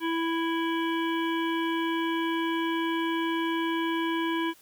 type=harmonic tone; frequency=330 Hz; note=E4; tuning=2 cents sharp; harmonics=1 / 3 / 5 / 7 / 9 / 10; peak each=-27 / -32 / -36 / -39 / -40 / -42 dBFS; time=0-4.54 s; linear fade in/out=50 ms; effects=white hiss -57 dBFS RMS until 4.61 s